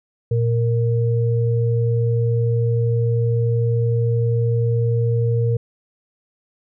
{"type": "tone pair together", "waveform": "sine", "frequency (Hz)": [116.54, 465.1], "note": ["A#2", "A#4"], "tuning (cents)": [0, -4], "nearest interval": "2 octaves", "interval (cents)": 2396, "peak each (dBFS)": [-16, -23], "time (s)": [0.31, 5.57], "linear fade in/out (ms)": 5, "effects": []}